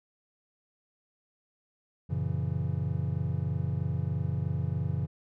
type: chord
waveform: triangle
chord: F# dominant seventh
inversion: none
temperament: just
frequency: 92.5 / 115.62 / 138.75 / 166.5 Hz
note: F#2 / A#2 / C#3 / E3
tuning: 0 / -14 / +2 / +18 cents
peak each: -31 / -33 / -30 / -33 dBFS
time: 2.09-5.07 s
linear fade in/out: 20 ms
effects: none